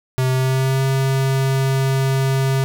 square tone with pitch glide, 129.6 to 134.25 Hz, C3 to C3, -16 to +45 cents, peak -16 dBFS, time 0.18-2.64 s, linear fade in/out 0 ms, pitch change +61 cents, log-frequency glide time 0.31-0.83 s, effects none

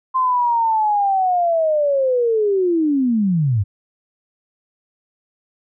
sine linear sweep, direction down, 1046.5 to 92.5 Hz, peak -14 dBFS, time 0.14-3.64 s, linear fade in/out 20 ms, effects none

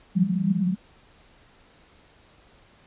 white band-pass noise, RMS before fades -23 dBFS, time 0.15-0.76 s, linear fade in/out 20 ms, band 170 to 200 Hz, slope 96 dB/octave, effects pink hiss -56 dBFS RMS until 2.86 s + resampled to 8000 Hz

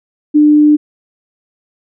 sine tone, 299 Hz, D4, 31 cents sharp, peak -4 dBFS, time 0.34-0.77 s, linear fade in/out 20 ms, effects none

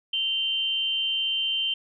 sine tone pair together, 2794 / 3109 Hz, F7 / G7, 0 / -15 cents, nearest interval major second, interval 185 cents, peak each -31 / -24 dBFS, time 0.13-1.74 s, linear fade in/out 5 ms, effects none

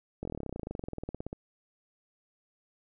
slowing click train, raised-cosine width 2 ms, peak -23 dBFS, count 29, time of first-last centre 0.23-1.329 s, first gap 22 ms, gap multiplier 1.04, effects none

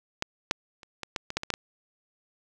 clicks, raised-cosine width 0.2 ms, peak -10 / -6 / -29 / -17 / -12 / -17 / -9 / -16 / -10 / -11 dBFS, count 10, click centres 0.224 / 0.511 / 0.832 / 1.033 / 1.162 / 1.304 / 1.37 / 1.434 / 1.503 / 1.539 s, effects none

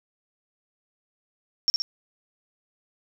sine tone with echo, 5500 Hz, F8, 27 cents flat, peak -17 dBFS, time 1.68-1.7 s, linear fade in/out 0 ms, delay 60 ms, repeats 2, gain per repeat -4 dB, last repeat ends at 1.82 s, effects none

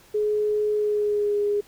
sine tone with pitch glide, 421.7 to 411.4 Hz, G#4 to G#4, +26 to -16 cents, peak -20 dBFS, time 0.14-1.61 s, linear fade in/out 10 ms, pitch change -42 cents, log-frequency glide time 0.74-1.38 s, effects pink hiss -53 dBFS RMS until 1.67 s

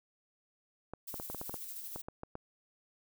clicks, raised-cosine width 1 ms, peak -27 dBFS, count 12, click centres 0.936 / 1.142 / 1.199 / 1.3 / 1.347 / 1.414 / 1.495 / 1.542 / 1.96 / 2.085 / 2.234 / 2.354 s
violet noise with tremolo, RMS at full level -43 dBFS, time 1.07-2.02 s, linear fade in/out 10 ms, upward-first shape square, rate 13 Hz, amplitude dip 30%
effects none

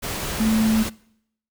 sine tone in noise, 220 Hz, A3, in tune, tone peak -17 dBFS, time 0.39-0.84 s, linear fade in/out 20 ms, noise pink, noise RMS -28 dBFS, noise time 0.02-0.9 s, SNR +8 dB, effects noise-tail reverb RT60 0.7 s tail -22 dB re dry

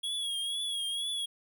square tone with vibrato, 3322 Hz, G#7, in tune, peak -32 dBFS, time 0.03-1.26 s, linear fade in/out 10 ms, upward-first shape triangle, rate 2.1 Hz, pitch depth 70 cents each way, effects none

